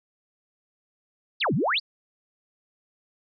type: exponential two-way sweep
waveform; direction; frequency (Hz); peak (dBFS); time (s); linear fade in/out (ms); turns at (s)
sine; down then up; 5080 to 122.4 to 5080; -21; 1.4-1.8; 20; 1.54
effects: none